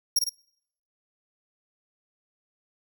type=tone with echo; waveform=sawtooth; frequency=5588 Hz; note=F8; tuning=in tune; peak=-16 dBFS; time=0.16-0.19 s; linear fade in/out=5 ms; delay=52 ms; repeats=2; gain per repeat=-4 dB; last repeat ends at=0.294 s; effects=noise-tail reverb RT60 0.7 s tail -26 dB re dry